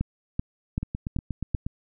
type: two click trains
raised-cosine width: 5 ms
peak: -17 / -13 dBFS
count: 8 / 5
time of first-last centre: 0.83-1.665 / 0.01-1.548 s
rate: 8.38 / 2.6 Hz
effects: none